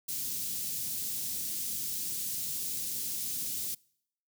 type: band-stop noise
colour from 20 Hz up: white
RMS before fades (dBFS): -35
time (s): 0.08-3.75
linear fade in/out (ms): 10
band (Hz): 220 to 5000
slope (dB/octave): 12
effects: noise-tail reverb RT60 0.7 s tail -26 dB re dry + high-pass 100 Hz 12 dB/octave